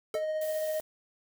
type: tone with exponential decay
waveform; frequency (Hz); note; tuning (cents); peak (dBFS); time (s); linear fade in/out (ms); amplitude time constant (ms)
square; 440; A4; 0; -30; 0.14-0.27; 2; 28
type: tone with tremolo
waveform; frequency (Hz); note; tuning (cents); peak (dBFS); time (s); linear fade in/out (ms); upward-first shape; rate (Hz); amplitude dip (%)
triangle; 622.3; D#5; 0; -26; 0.15-0.8; 0; sine; 15; 25
type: noise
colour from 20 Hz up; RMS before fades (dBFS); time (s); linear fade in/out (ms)
blue; -44; 0.41-0.81; 5
effects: none